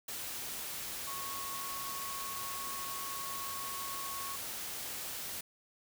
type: tone in noise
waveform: sine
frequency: 1103 Hz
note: C#6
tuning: 9 cents flat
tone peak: -42 dBFS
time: 1.07-4.36 s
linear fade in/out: 5 ms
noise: white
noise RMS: -41 dBFS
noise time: 0.08-5.41 s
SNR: -4 dB
effects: none